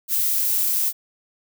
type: noise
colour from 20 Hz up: violet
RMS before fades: -21 dBFS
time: 0.08-0.93 s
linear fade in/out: 50 ms
effects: none